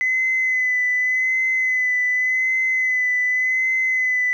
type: tone with vibrato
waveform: sine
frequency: 2022 Hz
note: B6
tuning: 40 cents sharp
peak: -16 dBFS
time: 0.01-4.33 s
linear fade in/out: 0 ms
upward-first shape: sine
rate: 0.87 Hz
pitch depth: 25 cents each way
effects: tanh soft clip ceiling -12 dBFS + 9-bit